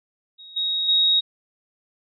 sine tone with level steps, 3776 Hz, A#7, 22 cents sharp, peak -40 / -21 / -15 dBFS, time 0.38-1.21 s, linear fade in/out 20 ms, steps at 0.56 / 0.88 s, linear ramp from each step 10 ms, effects none

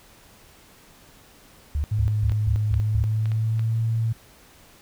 sine tone bursts, 73.5 Hz, D2, 2 cents sharp, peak -21 dBFS, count 6, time 1.75-3.04 s, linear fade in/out 0 ms, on 90 ms, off 150 ms
sine tone with pitch glide, 106.3 to 113.27 Hz, G#2 to A#2, +41 to -49 cents, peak -20 dBFS, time 1.91-4.13 s, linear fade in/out 10 ms, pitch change +110 cents, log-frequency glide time 2.74-3.79 s
clicks, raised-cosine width 0.3 ms, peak -24 dBFS, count 5, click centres 2.296 / 2.741 / 3.257 / 3.318 / 3.594 s
effects pink hiss -52 dBFS RMS until 4.81 s

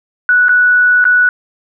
sine tone with dropouts, 1475 Hz, F#6, 6 cents flat, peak -6 dBFS, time 0.29-1.29 s, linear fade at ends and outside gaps 1 ms, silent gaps 0.484-0.492 / 1.042-1.052 s, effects none

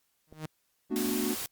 sawtooth tone with exponential growth, 155.56 Hz, D#3, in tune, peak -29 dBFS, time 0.27-0.46 s, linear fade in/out 5 ms, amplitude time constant 41 ms
click, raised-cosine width 2 ms, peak -35 dBFS, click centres 0.326 s
triangle chord, B minor seventh, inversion third, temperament equal, 220 / 246.9 / 293.7 / 370 Hz, A3 / B3 / D4 / F#4, 0 / 0 / 0 / 0 cents, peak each -32 dBFS, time 0.9-1.35 s, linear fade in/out 20 ms
white noise, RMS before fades -36 dBFS, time 0.96-1.46 s, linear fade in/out 0 ms
effects white hiss -74 dBFS RMS until 1.51 s + Opus 48 kbps

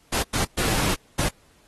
pink noise bursts at uneven times, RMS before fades -24 dBFS, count 4, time 0.12-0.23 / 0.33-0.45 / 0.57-0.95 / 1.18-1.29 s, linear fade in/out 10 ms, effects pink hiss -59 dBFS RMS until 1.67 s + AAC 32 kbps

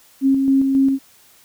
sine tone with tremolo, 270.2 Hz, C#4, 44 cents flat, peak -11 dBFS, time 0.21-0.99 s, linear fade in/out 50 ms, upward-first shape square, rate 3.7 Hz, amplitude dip 35%, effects white hiss -51 dBFS RMS until 1.44 s

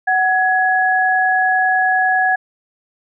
sine tone pair together, 747 / 1677 Hz, F#5 / G#6, +16 / +16 cents, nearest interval octave + major second, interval 1400 cents, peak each -15 dBFS, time 0.07-2.36 s, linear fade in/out 10 ms, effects none

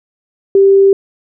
sine tone, 392 Hz, G4, in tune, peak -4 dBFS, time 0.55-0.93 s, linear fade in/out 2 ms, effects none

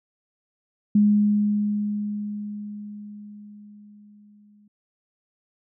sine tone with exponential decay, 207.7 Hz, G#3, in tune, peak -13 dBFS, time 0.95-4.68 s, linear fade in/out 5 ms, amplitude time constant 810 ms, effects none

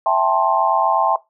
sine chord, A minor seventh, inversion second, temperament just, 660 / 792 / 880 / 1056 Hz, E5 / G5 / A5 / C6, +2 / +18 / 0 / +16 cents, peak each -19 dBFS, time 0.06-1.16 s, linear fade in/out 2 ms, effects noise-tail reverb RT60 0.2 s tail -19 dB re dry

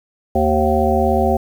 harmonic tone, 76.7 Hz, D#2, 24 cents flat, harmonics 1 / 3 / 5 / 7 / 9 / 10, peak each -20 / -20 / -20 / -20 / -20 / -20 dBFS, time 0.35-1.37 s, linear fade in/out 5 ms, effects 7-bit

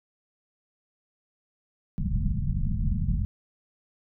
pink low-pass noise, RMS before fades -26 dBFS, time 1.98-3.25 s, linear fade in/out 0 ms, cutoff 220 Hz, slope 96 dB/octave, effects none

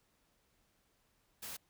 white noise, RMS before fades -45 dBFS, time 1.42-1.57 s, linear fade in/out 10 ms, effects pink hiss -75 dBFS RMS until 1.69 s

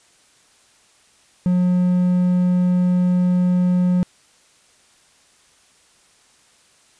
triangle tone, 180 Hz, F#3, 47 cents flat, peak -12 dBFS, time 1.46-4.03 s, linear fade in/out 0 ms, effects white hiss -55 dBFS RMS until 6.99 s + resampled to 22050 Hz

